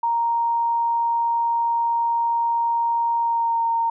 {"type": "tone with pitch glide", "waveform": "sine", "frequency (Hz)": [932.3, 921.6], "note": ["A#5", "A#5"], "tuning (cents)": [0, -20], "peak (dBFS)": -18, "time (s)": [0.03, 3.9], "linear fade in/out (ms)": 5, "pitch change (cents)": -20, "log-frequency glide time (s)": [3.2, 3.63], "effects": []}